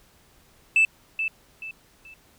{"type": "tone with echo", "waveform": "sine", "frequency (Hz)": 2637, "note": "E7", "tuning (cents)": 0, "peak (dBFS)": -13, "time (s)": [0.76, 0.85], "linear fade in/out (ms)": 2, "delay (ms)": 430, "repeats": 3, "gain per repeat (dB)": -10, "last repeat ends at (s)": 2.14, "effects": ["tanh soft clip ceiling -13 dBFS", "pink hiss -58 dBFS RMS until 2.38 s"]}